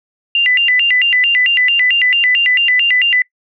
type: tone with vibrato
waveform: sine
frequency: 2360 Hz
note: D7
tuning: 8 cents sharp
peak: -9 dBFS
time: 0.35-3.22 s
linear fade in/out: 2 ms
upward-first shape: square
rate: 4.5 Hz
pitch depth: 290 cents each way
effects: noise-tail reverb RT60 0.1 s tail -22 dB re dry